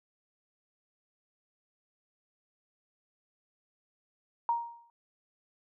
sine tone with exponential decay, 937 Hz, A#5, 9 cents sharp, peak -23 dBFS, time 4.49-4.9 s, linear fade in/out 1 ms, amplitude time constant 88 ms, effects none

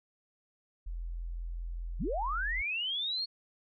sine tone, 42.46 Hz, F1, 48 cents flat, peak -35 dBFS, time 0.86-2.62 s, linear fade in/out 10 ms
sine linear sweep, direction up, 97.1 to 4374 Hz, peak -31 dBFS, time 1.99-3.26 s, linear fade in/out 20 ms
effects none

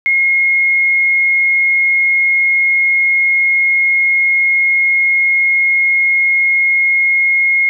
sine tone, 2153 Hz, C7, 49 cents sharp, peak -9 dBFS, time 0.06-7.69 s, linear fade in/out 0 ms, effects none

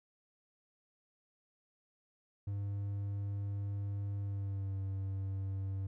triangle tone with pitch glide, 100.4 to 96.81 Hz, G2 to G2, +42 to -21 cents, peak -33 dBFS, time 2.47-5.87 s, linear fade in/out 5 ms, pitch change -63 cents, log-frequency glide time 4.21-4.77 s, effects none

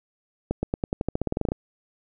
accelerating click train, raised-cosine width 2 ms, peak -11 dBFS, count 16, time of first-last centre 0.51-1.519 s, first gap 120 ms, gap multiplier 0.91, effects none

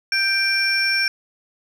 sine tone cluster, 1572 / 2357 / 5450 Hz, G6 / D7 / F8, +4 / +6 / -43 cents, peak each -20 dBFS, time 0.12-1.08 s, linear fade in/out 2 ms, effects tanh soft clip ceiling -12 dBFS

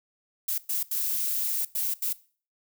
violet noise bursts at uneven times, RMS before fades -28 dBFS, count 5, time 0.48-0.58 / 0.69-0.83 / 0.91-1.65 / 1.75-1.94 / 2.02-2.13 s, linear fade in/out 5 ms, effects noise-tail reverb RT60 0.4 s tail -19 dB re dry

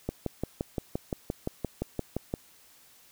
click train, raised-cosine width 2 ms, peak -16 dBFS, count 14, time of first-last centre 0.09-2.339 s, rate 5.78 Hz, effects white hiss -58 dBFS RMS until 3.11 s

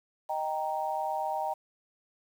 sine chord, Eb major, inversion none, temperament equal, 622.3 / 784 / 932.3 Hz, Eb5 / G5 / Bb5, 0 / 0 / 0 cents, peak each -35 / -32 / -34 dBFS, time 0.29-1.54 s, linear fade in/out 10 ms, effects 9-bit

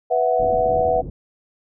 sine chord, B suspended fourth, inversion none, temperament equal, 493.9 / 659.3 / 740 Hz, B4 / E5 / F#5, 0 / 0 / 0 cents, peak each -20 dBFS, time 0.1-1.02 s, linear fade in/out 20 ms
pink low-pass noise, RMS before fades -31 dBFS, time 0.39-1.1 s, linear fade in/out 5 ms, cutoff 400 Hz, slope 24 dB/octave
effects none

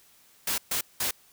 white noise bursts at uneven times, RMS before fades -28 dBFS, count 3, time 0.47-0.58 / 0.71-0.81 / 1-1.11 s, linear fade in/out 5 ms, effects white hiss -59 dBFS RMS until 1.32 s

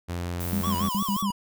sawtooth tone with pitch glide, 87.31 to 87.92 Hz, F2 to F2, 0 to +12 cents, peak -25 dBFS, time 0.08-0.89 s, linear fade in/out 20 ms, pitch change +12 cents, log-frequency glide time 0.49-0.65 s
violet noise, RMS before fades -36 dBFS, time 0.4-1.22 s, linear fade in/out 5 ms
sine tone bursts, 200.6 Hz, G3, 40 cents sharp, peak -24 dBFS, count 6, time 0.53-1.305 s, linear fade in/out 0 ms, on 80 ms, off 59 ms
square tone with vibrato, 1053 Hz, C6, 11 cents sharp, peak -29 dBFS, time 0.63-1.32 s, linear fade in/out 10 ms, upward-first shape sine, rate 5.6 Hz, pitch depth 150 cents each way
effects none

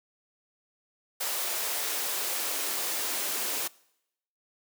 white noise with high-pass filter sweep, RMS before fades -31 dBFS, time 1.2-3.68 s, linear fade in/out 10 ms, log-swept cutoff 520 to 310 Hz, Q 1.3, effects noise-tail reverb RT60 0.8 s tail -23 dB re dry

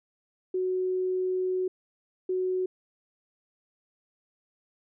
sine tone pair in turn, 370 / 370 Hz, F#4 / F#4, 0 / 0 cents, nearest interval unison, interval 0 cents, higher neither, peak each -25 dBFS, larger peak neither, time 0.54-1.68 / 2.29-2.66 s, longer first, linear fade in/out 5 ms, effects none

